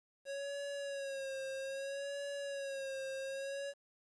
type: tone with vibrato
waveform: square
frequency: 550 Hz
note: C#5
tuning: 14 cents flat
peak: -40 dBFS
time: 0.25-3.74 s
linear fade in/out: 50 ms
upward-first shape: sine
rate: 0.62 Hz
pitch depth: 50 cents each way
effects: resampled to 22050 Hz + 11-bit